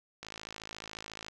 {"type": "click train", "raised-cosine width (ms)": 0.2, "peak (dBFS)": -24, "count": 58, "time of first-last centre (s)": [0.23, 1.284], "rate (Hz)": 54.1, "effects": []}